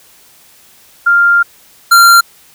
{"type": "tone pair in turn", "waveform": ["sine", "square"], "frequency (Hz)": [1396.9, 1381.7], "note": ["F6", "F6"], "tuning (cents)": [0, -19], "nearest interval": "unison", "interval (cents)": 19, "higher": "first", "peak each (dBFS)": [-5, -3], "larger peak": "second", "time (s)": [[1.06, 1.43], [1.91, 2.21]], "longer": "first", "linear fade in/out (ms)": 10, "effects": ["white hiss -44 dBFS RMS until 2.54 s"]}